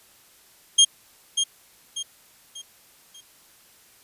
25% pulse tone with echo, 3223 Hz, G7, 47 cents sharp, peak -8 dBFS, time 0.78-0.85 s, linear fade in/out 10 ms, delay 590 ms, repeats 4, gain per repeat -8 dB, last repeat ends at 3.21 s, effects white hiss -55 dBFS RMS until 4.03 s + resampled to 32000 Hz

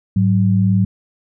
sine tone pair together, 105.51 / 188 Hz, G#2 / F#3, +28 / +28 cents, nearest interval minor seventh, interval 1000 cents, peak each -14 dBFS, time 0.16-0.85 s, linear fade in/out 5 ms, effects none

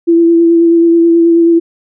sine tone with vibrato, 335.7 Hz, E4, 32 cents sharp, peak -4 dBFS, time 0.07-1.6 s, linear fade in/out 20 ms, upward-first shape sine, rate 9.3 Hz, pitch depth 17 cents each way, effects none

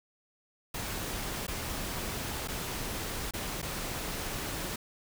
pink noise with dropouts, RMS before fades -36 dBFS, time 0.74-4.76 s, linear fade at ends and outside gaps 5 ms, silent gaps 1.468-1.479 / 2.476-2.483 / 3.31-3.336 / 3.618-3.626 s, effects none

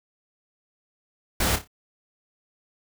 pink noise with echo, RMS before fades -23 dBFS, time 1.4-1.56 s, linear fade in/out 5 ms, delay 29 ms, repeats 4, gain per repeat -9 dB, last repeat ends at 1.676 s, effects none

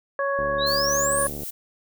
harmonic tone, 556 Hz, C#5, 5 cents sharp, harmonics 1 / 2 / 3, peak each -24 / -27 / -29 dBFS, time 0.19-1.27 s, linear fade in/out 2 ms
click train, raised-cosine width 2 ms, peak -22 dBFS, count 77, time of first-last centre 0.39-1.434 s, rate 72.8 Hz
sine exponential sweep, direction up, 3658 to 10420 Hz, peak -23 dBFS, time 0.58-1.3 s, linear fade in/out 50 ms
violet noise with tremolo, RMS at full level -33 dBFS, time 0.66-1.51 s, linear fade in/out 10 ms, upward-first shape sine, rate 3.9 Hz, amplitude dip 40%
effects none

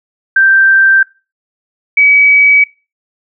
sine tone pair in turn, 1568 / 2276 Hz, G6 / C#7, 0 / +45 cents, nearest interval tritone, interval 645 cents, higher second, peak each -4 dBFS, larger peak neither, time 0.36-1.03 / 1.97-2.64 s, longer neither, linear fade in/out 5 ms, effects noise-tail reverb RT60 0.3 s tail -21 dB re dry

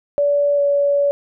sine tone pair in turn, 575 / 569.1 Hz, D5 / C#5, -37 / +45 cents, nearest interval unison, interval 18 cents, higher first, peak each -13 dBFS, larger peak neither, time 0.18-0.58 / 0.58-1.11 s, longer second, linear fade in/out 0 ms, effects none

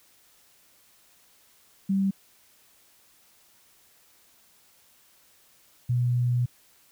sine tone pair in turn, 194.5 / 122.53 Hz, G3 / B2, -13 / -13 cents, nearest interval minor sixth, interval 800 cents, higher first, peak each -21 dBFS, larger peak neither, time 1.89-2.11 / 5.89-6.46 s, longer second, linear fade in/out 10 ms, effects white hiss -60 dBFS RMS until 6.91 s

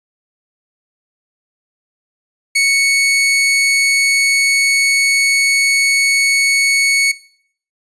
sawtooth tone, 2217 Hz, C#7, in tune, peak -7 dBFS, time 2.55-7.12 s, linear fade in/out 10 ms, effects noise-tail reverb RT60 0.6 s tail -20 dB re dry + resampled to 24000 Hz

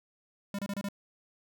square tone bursts, 200.1 Hz, G3, 36 cents sharp, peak -33 dBFS, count 5, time 0.54-0.887 s, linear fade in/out 2 ms, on 47 ms, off 28 ms, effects none

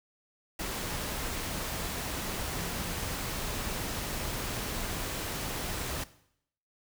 sine tone in noise, 174.8 Hz, F3, 2 cents sharp, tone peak -40 dBFS, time 2.61-2.94 s, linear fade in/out 5 ms, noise pink, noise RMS -35 dBFS, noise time 0.59-6.04 s, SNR -8 dB, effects noise-tail reverb RT60 0.7 s tail -17 dB re dry

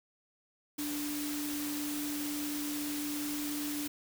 sine tone in noise, 293.7 Hz, D4, in tune, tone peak -35 dBFS, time 0.78-3.88 s, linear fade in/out 10 ms, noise white, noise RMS -40 dBFS, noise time 0.78-3.88 s, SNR +2 dB, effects none

